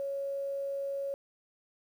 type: tone with quantisation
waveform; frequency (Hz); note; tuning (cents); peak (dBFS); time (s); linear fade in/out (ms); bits
sine; 554.4; C#5; 0; -32; 0-1.14; 0; 10
effects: none